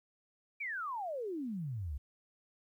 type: exponential sweep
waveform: sine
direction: down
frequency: 2396 to 63.7 Hz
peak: -36 dBFS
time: 0.6-1.98 s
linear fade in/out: 10 ms
effects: 12-bit